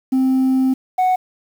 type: tone pair in turn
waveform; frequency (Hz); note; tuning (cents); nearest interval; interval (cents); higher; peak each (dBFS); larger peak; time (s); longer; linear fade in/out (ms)
sine; 261.6 / 739.9; C4 / F#5; 0 / 0; octave + tritone; 1800; second; -10; neither; 0.12-0.74 / 0.98-1.16; first; 10
effects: tanh soft clip ceiling -12 dBFS + 7-bit